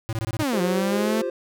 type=tone bursts; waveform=square; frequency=111.8 Hz; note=A2; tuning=28 cents sharp; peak=-25 dBFS; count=6; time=0.09-0.428 s; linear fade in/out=0 ms; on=38 ms; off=22 ms
type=linear two-way sweep; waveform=sawtooth; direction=down then up; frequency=324.1 to 177 to 224.1 Hz; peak=-18 dBFS; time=0.39-1.22 s; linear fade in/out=10 ms; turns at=0.61 s
type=chord; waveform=triangle; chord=F suspended second; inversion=none; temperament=just; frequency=349.2 / 392.9 / 523.8 Hz; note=F4 / G4 / C5; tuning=0 / +4 / +2 cents; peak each=-28 / -28 / -25 dBFS; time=0.53-1.3 s; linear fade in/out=2 ms
effects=none